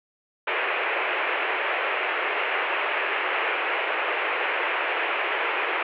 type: band-pass noise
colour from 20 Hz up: white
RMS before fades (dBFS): -26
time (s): 0.47-5.83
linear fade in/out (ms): 5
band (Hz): 360 to 2700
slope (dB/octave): 48
effects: none